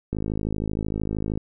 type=click train; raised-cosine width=3 ms; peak=-14 dBFS; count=67; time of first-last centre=0.13-1.375 s; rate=53 Hz; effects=none